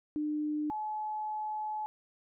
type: tone pair in turn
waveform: sine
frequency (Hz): 301 / 855.5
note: D4 / A5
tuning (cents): +43 / -49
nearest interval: octave + tritone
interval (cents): 1808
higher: second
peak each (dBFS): -30 / -33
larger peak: first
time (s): 0.16-0.7 / 0.7-1.86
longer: second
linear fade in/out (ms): 0
effects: none